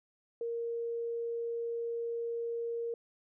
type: tone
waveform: sine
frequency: 466.2 Hz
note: A#4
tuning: in tune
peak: -33 dBFS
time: 0.41-2.94 s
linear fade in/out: 2 ms
effects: none